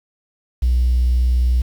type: tone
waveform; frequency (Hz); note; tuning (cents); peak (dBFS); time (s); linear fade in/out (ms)
triangle; 61.5; B1; -7; -9; 0.62-1.62; 10
effects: tanh soft clip ceiling -10 dBFS + 7-bit